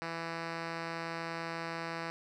5% pulse tone with low-pass filter, 165.9 Hz, E3, 11 cents sharp, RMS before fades -39 dBFS, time 0.02-2.1 s, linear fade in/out 0 ms, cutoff 4100 Hz, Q 1, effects none

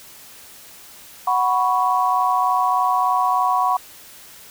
sine chord, F# suspended fourth, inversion none, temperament just, 740 / 986.7 / 1110 Hz, F#5 / B5 / C#6, 0 / -2 / +2 cents, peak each -20 dBFS, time 1.27-3.77 s, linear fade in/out 5 ms, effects white hiss -43 dBFS RMS until 4.5 s

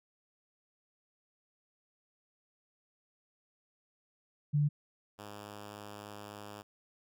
sine / 5% pulse tone pair in turn, 147 / 103.53 Hz, D3 / G#2, +2 / -5 cents, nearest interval tritone, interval 607 cents, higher first, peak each -25 / -34 dBFS, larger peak first, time 4.53-4.69 / 5.18-6.63 s, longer second, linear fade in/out 20 ms, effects none

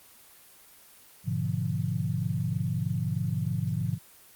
sine chord, G# diminished seventh, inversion none, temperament equal with one note detuned, 103.83 / 123.47 / 146.83 / 173.21 Hz, G#2 / B2 / D3 / F3, 0 / 0 / 0 / -14 cents, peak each -32 dBFS, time 1.24-3.99 s, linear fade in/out 50 ms, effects white hiss -54 dBFS RMS until 4.35 s + Opus 24 kbps

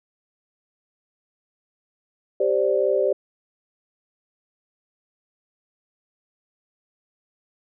sine chord, G suspended fourth, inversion none, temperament equal, 392 / 523.3 / 587.3 Hz, G4 / C5 / D5, 0 / 0 / 0 cents, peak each -22 dBFS, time 2.4-3.13 s, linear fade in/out 5 ms, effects none

